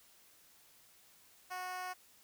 10% pulse tone with high-pass filter, 366.4 Hz, F#4, 17 cents flat, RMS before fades -42 dBFS, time 1.5-1.94 s, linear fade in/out 20 ms, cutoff 760 Hz, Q 2.1, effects white hiss -64 dBFS RMS until 2.23 s

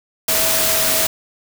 sine tone in noise, 646 Hz, E5, 35 cents flat, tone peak -25 dBFS, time 0.28-1.07 s, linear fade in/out 5 ms, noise white, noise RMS -17 dBFS, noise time 0.28-1.07 s, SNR -11 dB, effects none

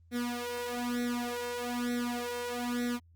sawtooth tone with flanger, 242.3 Hz, B3, 33 cents flat, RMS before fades -34 dBFS, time 0.11-3 s, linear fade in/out 50 ms, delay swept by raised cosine 0.51 to 2.21 ms, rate 1.1 Hz, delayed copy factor +0.95, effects added 84 Hz sine -57 dBFS peak until 3.15 s + Opus 24 kbps

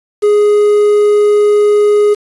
triangle tone with quantisation, 415.8 Hz, G#4, 2 cents sharp, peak -4 dBFS, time 0.22-2.15 s, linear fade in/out 20 ms, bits 5, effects resampled to 24000 Hz

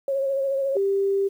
sine tone with vibrato, 545 Hz, C#5, 29 cents flat, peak -21 dBFS, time 0.08-0.77 s, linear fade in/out 2 ms, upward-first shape sine, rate 14 Hz, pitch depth 32 cents each way
sine tone, 394 Hz, G4, 9 cents sharp, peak -19 dBFS, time 0.75-1.29 s, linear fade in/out 20 ms
effects 9-bit

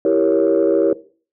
sine chord, E diminished seventh, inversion none, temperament equal, 329.6 / 392 / 466.2 / 554.4 Hz, E4 / G4 / Bb4 / Db5, 0 / 0 / 0 / 0 cents, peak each -17 dBFS, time 0.05-0.93 s, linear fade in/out 2 ms, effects noise-tail reverb RT60 0.4 s tail -17 dB re dry + tanh soft clip ceiling -6 dBFS

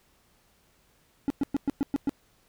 triangle tone bursts, 280 Hz, C#4, 18 cents sharp, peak -20 dBFS, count 7, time 1.28-2.094 s, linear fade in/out 0 ms, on 22 ms, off 110 ms, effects pink hiss -65 dBFS RMS until 2.48 s

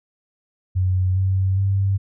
sine tone with pitch steps, 92.5 / 95.1 / 97.77 Hz, F#2 / F#2 / G2, 0 / +48 / -4 cents, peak -16 dBFS, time 0.75-1.98 s, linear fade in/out 20 ms, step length 410 ms, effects none

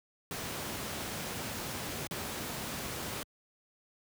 pink noise with dropouts, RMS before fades -38 dBFS, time 0.31-3.23 s, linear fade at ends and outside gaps 1 ms, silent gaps 2.071-2.11 s, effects high-pass 80 Hz 12 dB/octave

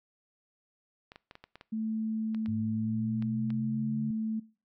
clicks, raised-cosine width 0.3 ms, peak -31 dBFS, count 11, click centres 1.119 / 1.159 / 1.311 / 1.354 / 1.44 / 1.556 / 1.611 / 2.347 / 2.46 / 3.224 / 3.504 s
sine tone, 220 Hz, A3, in tune, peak -30 dBFS, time 1.72-4.4 s, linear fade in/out 10 ms
sine exponential sweep, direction up, 103.8 to 144.2 Hz, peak -34 dBFS, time 2.48-4.11 s, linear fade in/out 5 ms
effects noise-tail reverb RT60 0.4 s tail -22 dB re dry

